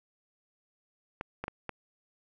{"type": "clicks", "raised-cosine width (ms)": 0.5, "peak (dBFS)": -20, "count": 4, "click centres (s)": [1.211, 1.44, 1.481, 1.693], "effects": []}